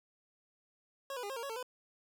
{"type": "tone with pitch steps", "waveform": "25% pulse", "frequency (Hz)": [548, 493.1, 406.2, 536, 465.6, 556, 449.1, 502], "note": ["C#5", "B4", "G#4", "C5", "A#4", "C#5", "A4", "B4"], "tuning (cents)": [-20, -3, -38, 42, -2, 5, 35, 28], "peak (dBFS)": -35, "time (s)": [1.1, 1.628], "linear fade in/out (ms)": 2, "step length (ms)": 66, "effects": []}